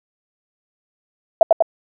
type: tone with echo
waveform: sine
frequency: 659.3 Hz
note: E5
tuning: in tune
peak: -4 dBFS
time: 1.41-1.43 s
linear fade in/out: 2 ms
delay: 97 ms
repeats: 2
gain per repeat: -3 dB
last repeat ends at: 1.624 s
effects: none